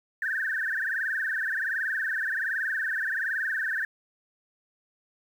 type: tone with frequency modulation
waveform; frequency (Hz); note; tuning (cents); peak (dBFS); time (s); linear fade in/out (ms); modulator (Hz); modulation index
sine; 1674; G#6; +13; -26; 0.22-3.85; 2; 21.3; 7.9
effects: 9-bit